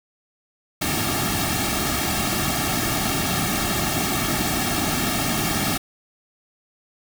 pink noise with comb filter, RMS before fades -23 dBFS, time 0.81-5.78 s, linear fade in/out 10 ms, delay 2 ms, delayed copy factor -0.9, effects none

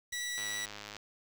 15% pulse tone, 1951 Hz, B6, 22 cents flat, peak -29 dBFS, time 0.12-0.66 s, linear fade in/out 10 ms
click train, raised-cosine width 0.2 ms, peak -26 dBFS, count 62, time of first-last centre 0.38-0.967 s, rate 104 Hz
effects 8-bit

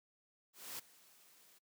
white noise with ADSR envelope, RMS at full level -44 dBFS, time 0.53-1.59 s, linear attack 260 ms, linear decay 8 ms, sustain -21 dB, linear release 16 ms, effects noise-tail reverb RT60 0.1 s tail -24 dB re dry + high-pass 150 Hz 12 dB/octave

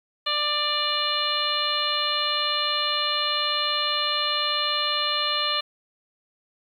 harmonic tone with a mistuned harmonic, 593 Hz, D5, 17 cents sharp, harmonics 1 / 2 / 3 / 4 / 5 / 6 / 7, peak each -34 / -28 / -34 / -34 / -28 / -29 / -28 dBFS, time 0.26-5.61 s, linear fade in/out 10 ms, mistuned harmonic 5, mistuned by -27 cents, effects 9-bit

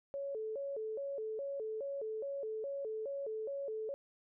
sine tone with vibrato, 493.2 Hz, B4, 2 cents flat, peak -37 dBFS, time 0.14-3.94 s, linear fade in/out 0 ms, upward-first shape square, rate 2.4 Hz, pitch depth 210 cents each way, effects none

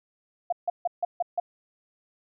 sine tone bursts, 701 Hz, F5, 6 cents sharp, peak -22 dBFS, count 6, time 0.5-1.4 s, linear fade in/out 5 ms, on 25 ms, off 150 ms, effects none

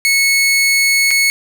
sawtooth tone with dropouts, 2200 Hz, C#7, 14 cents flat, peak -7 dBFS, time 0.05-1.3 s, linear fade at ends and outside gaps 0 ms, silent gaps 1.107-1.112 s, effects none

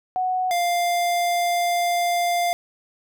sine / square tone pair in turn, 740 / 698.5 Hz, F#5 / F5, 0 / 0 cents, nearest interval minor second, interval 100 cents, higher first, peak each -20 dBFS, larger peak neither, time 0.16-0.51 / 0.51-2.53 s, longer second, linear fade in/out 0 ms, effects none

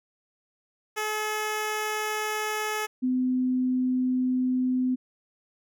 10% pulse / sine tone pair in turn, 427.8 / 254.4 Hz, A4 / C4, -49 / -48 cents, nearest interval major sixth, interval 899 cents, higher first, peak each -19 / -22 dBFS, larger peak first, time 0.96-2.87 / 3.02-4.96 s, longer second, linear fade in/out 20 ms, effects none

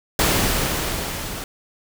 pink noise with level ramp, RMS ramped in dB -17 to -31 dBFS, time 0.19-1.44 s, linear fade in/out 2 ms, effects none

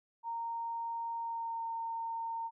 sine tone with pitch glide, 925 to 914.9 Hz, A#5 to A#5, -14 to -33 cents, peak -35 dBFS, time 0.23-2.51 s, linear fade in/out 50 ms, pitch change -19 cents, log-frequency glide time 1.19-1.64 s, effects none

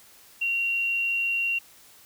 sine tone, 2753 Hz, F7, 25 cents flat, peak -23 dBFS, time 0.41-1.59 s, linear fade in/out 10 ms, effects white hiss -53 dBFS RMS until 2.05 s

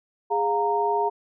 sine tone cluster, 412.4 / 706 / 926 Hz, G#4 / F5 / A#5, -12 / +19 / -12 cents, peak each -25 / -27 / -23 dBFS, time 0.3-1.1 s, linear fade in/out 20 ms, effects none

